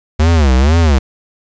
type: tone with vibrato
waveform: square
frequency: 73.2 Hz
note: D2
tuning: 5 cents flat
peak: -8 dBFS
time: 0.19-0.99 s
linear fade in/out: 10 ms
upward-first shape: sine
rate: 2.1 Hz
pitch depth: 250 cents each way
effects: resampled to 16000 Hz + 7-bit